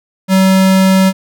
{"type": "tone", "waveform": "square", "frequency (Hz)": 190, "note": "F#3", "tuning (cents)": 46, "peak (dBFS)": -7, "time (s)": [0.28, 1.13], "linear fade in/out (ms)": 50, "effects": []}